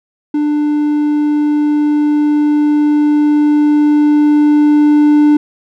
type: tone with level ramp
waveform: triangle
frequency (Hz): 297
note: D4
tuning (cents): +20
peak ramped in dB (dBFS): -9 to -3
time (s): 0.34-5.37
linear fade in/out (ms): 5
effects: none